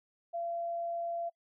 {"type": "tone", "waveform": "sine", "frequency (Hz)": 682, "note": "F5", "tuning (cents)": -41, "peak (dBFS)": -33, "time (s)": [0.33, 1.3], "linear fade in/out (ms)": 20, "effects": ["noise-tail reverb RT60 0.1 s tail -25 dB re dry"]}